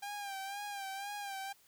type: tone with vibrato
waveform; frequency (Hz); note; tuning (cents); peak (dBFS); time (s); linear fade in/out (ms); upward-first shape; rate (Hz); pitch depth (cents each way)
sawtooth; 798; G5; +31; -36; 0.02-1.53; 10; sine; 2; 56
effects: white hiss -66 dBFS RMS until 1.67 s